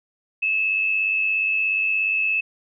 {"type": "tone pair together", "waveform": "sine", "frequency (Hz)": [2599, 2696], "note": ["E7", "E7"], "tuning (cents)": [-25, 38], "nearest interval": "minor second", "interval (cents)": 63, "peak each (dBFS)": [-19, -30], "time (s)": [0.42, 2.41], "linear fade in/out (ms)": 10, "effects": []}